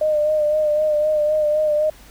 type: tone with vibrato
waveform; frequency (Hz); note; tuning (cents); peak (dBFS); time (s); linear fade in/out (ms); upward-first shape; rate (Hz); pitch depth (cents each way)
sine; 607; D#5; -43; -15; 0.01-1.9; 5; sine; 3.9; 32
effects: added 50 Hz sine -48 dBFS peak until 2.1 s + pink hiss -47 dBFS RMS until 2.1 s